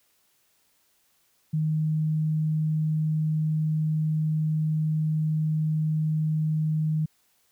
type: tone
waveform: sine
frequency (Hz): 155.56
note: D#3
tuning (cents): 0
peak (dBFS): -22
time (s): 1.53-7.06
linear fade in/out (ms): 10
effects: white hiss -67 dBFS RMS until 7.51 s